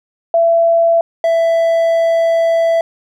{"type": "tone pair in turn", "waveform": ["sine", "triangle"], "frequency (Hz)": [670, 663.5], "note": ["E5", "E5"], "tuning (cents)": [28, 11], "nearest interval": "unison", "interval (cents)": 17, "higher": "first", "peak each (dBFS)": -8, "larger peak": "neither", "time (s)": [[0.34, 1.01], [1.24, 2.81]], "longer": "second", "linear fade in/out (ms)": 2, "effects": []}